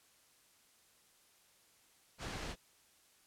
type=low-pass noise; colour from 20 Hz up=pink; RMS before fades=-43 dBFS; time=2.18-2.56 s; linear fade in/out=50 ms; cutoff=6300 Hz; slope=12 dB/octave; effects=white hiss -68 dBFS RMS until 3.26 s + low-pass 12000 Hz 12 dB/octave